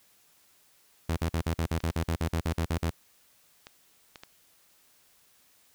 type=tone bursts; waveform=sawtooth; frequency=82.41 Hz; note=E2; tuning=in tune; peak=-22 dBFS; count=15; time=1.09-2.904 s; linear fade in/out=5 ms; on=78 ms; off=46 ms
type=clicks; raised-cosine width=0.2 ms; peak=-26 dBFS; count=6; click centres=1.804 / 1.905 / 2.516 / 3.669 / 4.158 / 4.235 s
effects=white hiss -63 dBFS RMS until 5.74 s